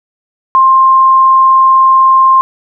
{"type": "tone", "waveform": "sine", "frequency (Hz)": 1056, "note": "C6", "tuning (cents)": 16, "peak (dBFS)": -3, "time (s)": [0.55, 2.41], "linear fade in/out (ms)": 0, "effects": []}